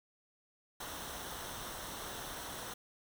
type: noise with comb filter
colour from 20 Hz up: pink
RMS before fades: -44 dBFS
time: 0.8-2.74 s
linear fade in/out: 5 ms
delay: 0.42 ms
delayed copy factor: -0.55
effects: none